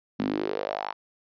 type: tone with high-pass filter sweep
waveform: sawtooth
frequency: 51 Hz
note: G#1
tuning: 31 cents flat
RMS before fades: -30 dBFS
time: 0.19-0.93 s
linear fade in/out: 10 ms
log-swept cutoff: 220 to 950 Hz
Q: 4.8
effects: resampled to 11025 Hz